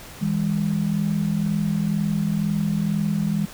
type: tone pair together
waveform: sine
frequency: 161.84 / 203.9 Hz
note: E3 / G#3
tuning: -32 / -32 cents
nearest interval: major third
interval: 400 cents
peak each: -23 / -22 dBFS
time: 0.21-3.46 s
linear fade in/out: 10 ms
effects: pink hiss -41 dBFS RMS until 3.53 s

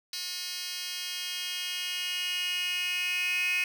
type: tone with high-pass filter sweep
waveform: 10% pulse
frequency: 360 Hz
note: F#4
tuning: 47 cents flat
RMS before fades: -32 dBFS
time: 0.13-3.64 s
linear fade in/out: 2 ms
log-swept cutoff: 3800 to 2500 Hz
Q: 8.1
effects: none

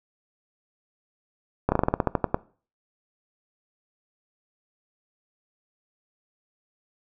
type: slowing click train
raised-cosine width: 1 ms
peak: -6 dBFS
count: 12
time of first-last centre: 1.69-2.344 s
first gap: 30 ms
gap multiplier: 1.13
effects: noise-tail reverb RT60 0.4 s tail -20 dB re dry

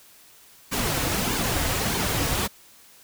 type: noise with flanger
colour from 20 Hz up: pink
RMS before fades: -25 dBFS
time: 0.71-2.48 s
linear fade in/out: 20 ms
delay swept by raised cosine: 1.5 to 5.1 ms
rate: 1.6 Hz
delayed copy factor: -0.55
effects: white hiss -52 dBFS RMS until 3.03 s

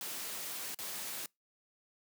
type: noise with dropouts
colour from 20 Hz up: white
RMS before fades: -41 dBFS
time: 0.01-1.26 s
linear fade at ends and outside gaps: 1 ms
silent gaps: 0.746-0.788 s
effects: noise-tail reverb RT60 0.2 s tail -26 dB re dry + high-pass 150 Hz 12 dB/octave

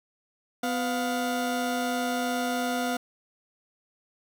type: tone pair together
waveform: 30% pulse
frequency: 250.3 / 708 Hz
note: B3 / F5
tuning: +23 / +23 cents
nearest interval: octave + tritone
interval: 1800 cents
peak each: -26 / -27 dBFS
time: 0.63-2.97 s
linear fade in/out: 5 ms
effects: none

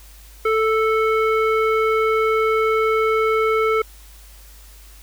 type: tone with low-pass filter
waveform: square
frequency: 440 Hz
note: A4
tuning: in tune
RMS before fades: -18 dBFS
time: 0.45-3.82 s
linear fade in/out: 5 ms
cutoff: 1800 Hz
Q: 9.2
effects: added 51 Hz sine -42 dBFS peak until 5.02 s + white hiss -48 dBFS RMS until 5.02 s

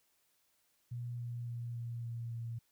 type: tone with pitch steps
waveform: sine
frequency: 120.6 / 119.7 / 118.8 / 117.91 / 117.03 / 116.16 Hz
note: B2 / A#2 / A#2 / A#2 / A#2 / A#2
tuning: -41 / +46 / +33 / +20 / +7 / -6 cents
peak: -38 dBFS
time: 0.91-2.59 s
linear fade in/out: 10 ms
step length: 280 ms
effects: white hiss -75 dBFS RMS until 2.71 s

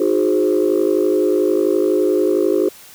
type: chord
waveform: sine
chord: Ab dominant seventh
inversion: second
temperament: equal with one note detuned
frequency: 311.1 / 363.8 / 415.3 / 523.3 Hz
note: Eb4 / Gb4 / Ab4 / C5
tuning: 0 / -29 / 0 / 0 cents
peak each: -19 / -16 / -17 / -21 dBFS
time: 0-2.69 s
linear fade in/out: 5 ms
effects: tanh soft clip ceiling -6 dBFS + white hiss -42 dBFS RMS until 2.94 s

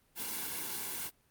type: noise with comb filter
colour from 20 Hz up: white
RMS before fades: -38 dBFS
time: 0.15-1.11 s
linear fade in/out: 50 ms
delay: 1.6 ms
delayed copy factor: -0.8
effects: pink hiss -70 dBFS RMS until 1.3 s + Opus 32 kbps

